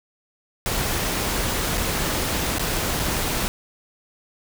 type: noise with dropouts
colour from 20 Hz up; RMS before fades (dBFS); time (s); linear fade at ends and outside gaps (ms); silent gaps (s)
pink; -24; 0.66-3.48; 0; 1.774-1.778 / 2.584-2.595 / 2.994-2.998
effects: none